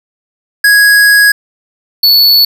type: tone pair in turn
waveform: square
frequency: 1661.2 / 4435 Hz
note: G#6 / C#8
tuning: 0 / 0 cents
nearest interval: octave + perfect fourth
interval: 1700 cents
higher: second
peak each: -4 dBFS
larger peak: neither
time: 0.64-1.32 / 2.03-2.45 s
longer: first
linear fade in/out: 5 ms
effects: none